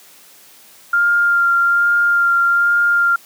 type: tone with vibrato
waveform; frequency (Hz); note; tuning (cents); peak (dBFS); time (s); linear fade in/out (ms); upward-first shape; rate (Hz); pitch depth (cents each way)
sine; 1396.9; F6; 0; -11; 0.93-3.16; 5; sine; 1.2; 13
effects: white hiss -45 dBFS RMS until 3.25 s + high-pass 150 Hz 12 dB/octave